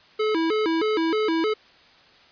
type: tone with vibrato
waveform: square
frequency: 374.9 Hz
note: F#4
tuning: 23 cents sharp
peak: -21 dBFS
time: 0.19-1.54 s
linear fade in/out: 10 ms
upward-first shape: square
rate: 3.2 Hz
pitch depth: 240 cents each way
effects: white hiss -53 dBFS RMS until 2.31 s + resampled to 11025 Hz